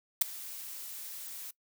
blue noise with ADSR envelope, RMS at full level -20 dBFS, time 0.21-1.51 s, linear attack 8 ms, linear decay 8 ms, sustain -23 dB, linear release 6 ms, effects noise-tail reverb RT60 0.1 s tail -21 dB re dry

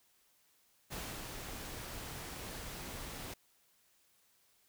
pink noise with ADSR envelope, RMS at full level -42 dBFS, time 0.9-3.34 s, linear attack 29 ms, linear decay 310 ms, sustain -3 dB, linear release 6 ms, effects white hiss -71 dBFS RMS until 4.68 s

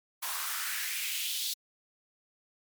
white noise with high-pass filter sweep, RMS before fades -34 dBFS, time 0.22-1.54 s, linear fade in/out 10 ms, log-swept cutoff 920 to 4100 Hz, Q 3, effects MP3 96 kbps

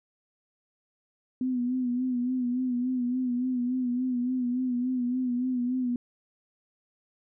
sine tone with vibrato, 250 Hz, B3, 21 cents sharp, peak -25 dBFS, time 1.41-5.96 s, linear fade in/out 2 ms, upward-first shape sine, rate 3.5 Hz, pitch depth 54 cents each way, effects none

